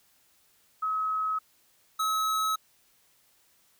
sine / square tone pair in turn, 1280 / 1285.9 Hz, D#6 / E6, +49 / -43 cents, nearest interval unison, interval 8 cents, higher second, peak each -26 dBFS, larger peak neither, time 0.82-1.39 / 1.99-2.56 s, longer neither, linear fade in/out 10 ms, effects white hiss -65 dBFS RMS until 3.79 s

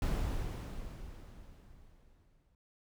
brown noise with exponential decay, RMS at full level -30 dBFS, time 0.02-2.55 s, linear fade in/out 2 ms, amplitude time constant 550 ms, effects none

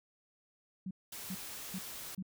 sine tone bursts, 187.5 Hz, F#3, 23 cents sharp, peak -37 dBFS, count 4, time 0.86-2.226 s, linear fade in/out 5 ms, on 49 ms, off 390 ms
white noise, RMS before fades -45 dBFS, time 1.12-2.15 s, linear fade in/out 5 ms
effects none

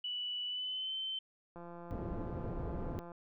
sine tone with pitch glide, 2960 to 3084 Hz, F#7 to G7, 0 to -29 cents, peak -36 dBFS, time 0.04-1.19 s, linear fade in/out 5 ms, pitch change +71 cents, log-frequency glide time 0.46-0.94 s
click train, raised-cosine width 1 ms, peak -36 dBFS, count 269, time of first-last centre 1.56-3.118 s, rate 172 Hz
pink low-pass noise, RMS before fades -40 dBFS, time 1.91-2.99 s, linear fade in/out 0 ms, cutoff 460 Hz, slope 12 dB/octave
effects none

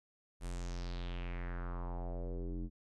square tone with low-pass filter sweep, 43.87 Hz, F1, 9 cents sharp, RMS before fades -40 dBFS, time 0.4-2.7 s, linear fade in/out 50 ms, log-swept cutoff 10000 to 260 Hz, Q 3.2, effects none

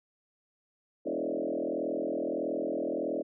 sine tone with frequency modulation, 440 Hz, A4, in tune, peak -29 dBFS, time 1.05-3.23 s, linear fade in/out 20 ms, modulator 41.6 Hz, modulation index 4.4, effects none

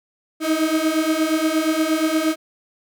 35% pulse beating tone pair, 311.1 / 319.6 Hz, D#4 / D#4, 0 / +47 cents, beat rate 8.5 Hz, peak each -20 / -18 dBFS, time 0.4-2.36 s, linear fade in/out 50 ms, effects none

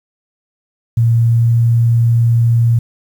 sine tone with pitch glide, 115.8 to 116.81 Hz, A#2 to A#2, -11 to +4 cents, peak -8 dBFS, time 0.97-2.79 s, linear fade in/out 5 ms, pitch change +15 cents, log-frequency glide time 1.12-1.57 s, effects 7-bit

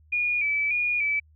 sine tone with vibrato, 2371 Hz, D7, 16 cents sharp, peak -22 dBFS, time 0.12-1.2 s, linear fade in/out 10 ms, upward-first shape square, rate 1.7 Hz, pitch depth 49 cents each way, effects added 77 Hz sine -54 dBFS peak until 1.35 s

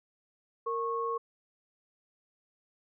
sine tone pair together, 462.3 / 1097 Hz, A#4 / C#6, -14 / -18 cents, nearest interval octave + minor third, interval 1496 cents, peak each -33 / -32 dBFS, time 0.66-1.18 s, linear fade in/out 10 ms, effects none

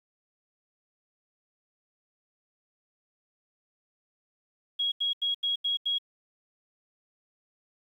sine tone bursts, 3307 Hz, G#7, 8 cents flat, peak -25 dBFS, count 6, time 4.79-5.985 s, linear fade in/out 10 ms, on 130 ms, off 83 ms, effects 10-bit

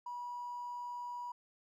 triangle tone with hard clipping, 971 Hz, B5, 30 cents flat, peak -40 dBFS, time 0.06-1.32 s, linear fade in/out 5 ms, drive 3 dB, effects none

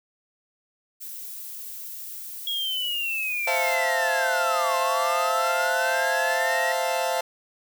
violet noise, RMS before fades -37 dBFS, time 1-3.76 s, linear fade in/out 20 ms
sine linear two-way sweep, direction down then up, 3322 to 1046.5 to 1918 Hz, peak -25 dBFS, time 2.47-6.72 s, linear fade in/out 2 ms, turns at 4.77 s
40% pulse chord, F major seventh, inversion second, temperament equal, 523.3 / 659.3 / 698.5 / 880 Hz, C5 / E5 / F5 / A5, 0 / 0 / 0 / 0 cents, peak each -28 dBFS, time 3.47-7.21 s, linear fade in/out 5 ms
effects none

